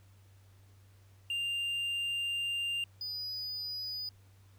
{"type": "tone pair in turn", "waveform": "triangle", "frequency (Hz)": [2794, 4951], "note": ["F7", "D#8"], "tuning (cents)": [0, -9], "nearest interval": "minor seventh", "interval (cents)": 991, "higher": "second", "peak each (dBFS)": [-30, -35], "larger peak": "first", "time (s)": [[1.3, 2.84], [3.01, 4.09]], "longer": "first", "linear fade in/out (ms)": 2, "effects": ["added 97 Hz sine -57 dBFS peak until 4.58 s", "pink hiss -68 dBFS RMS until 4.58 s"]}